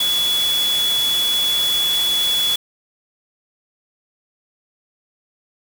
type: tone in noise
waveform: sine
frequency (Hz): 3400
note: G#7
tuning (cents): +40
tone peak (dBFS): -16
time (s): 0-2.56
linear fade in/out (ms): 5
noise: white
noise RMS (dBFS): -26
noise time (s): 0-2.56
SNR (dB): +7
effects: none